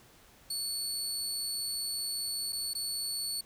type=tone with dropouts; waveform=25% pulse; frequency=4435 Hz; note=C#8; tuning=in tune; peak=-28 dBFS; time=0.5-3.41 s; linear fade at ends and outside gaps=5 ms; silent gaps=2.524-2.528 / 2.735-2.75 s; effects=pink hiss -59 dBFS RMS until 3.45 s